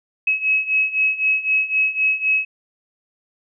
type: beating tone pair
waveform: sine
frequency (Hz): 2563 / 2566.9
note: E7 / E7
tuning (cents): -49 / -47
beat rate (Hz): 3.9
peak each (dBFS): -21 / -18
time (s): 0.27-2.45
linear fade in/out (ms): 5
effects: none